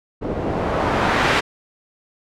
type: noise with low-pass filter sweep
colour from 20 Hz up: white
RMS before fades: -20 dBFS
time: 0.21-1.41 s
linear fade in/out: 20 ms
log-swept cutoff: 370 to 2200 Hz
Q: 0.8
effects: none